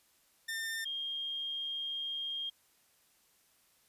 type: tone pair in turn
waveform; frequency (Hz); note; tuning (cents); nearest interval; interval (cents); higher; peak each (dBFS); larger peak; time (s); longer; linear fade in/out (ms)
sawtooth / sine; 1804 / 3223; A6 / G7; +43 / +47; minor seventh; 1004; second; -32 / -35; first; 0.48-0.85 / 0.85-2.5; second; 10
effects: white hiss -69 dBFS RMS until 3.88 s + resampled to 32000 Hz